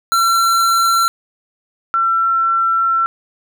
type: tone pair in turn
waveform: square / sine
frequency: 1356 / 1349.1 Hz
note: E6 / E6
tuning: +49 / +40 cents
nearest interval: unison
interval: 9 cents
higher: first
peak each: -12 dBFS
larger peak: neither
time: 0.12-1.08 / 1.94-3.06 s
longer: second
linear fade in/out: 0 ms
effects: none